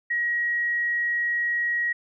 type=tone; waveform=sine; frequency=1900 Hz; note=A#6; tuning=33 cents sharp; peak=-22 dBFS; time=0.1-1.93 s; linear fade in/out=10 ms; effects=none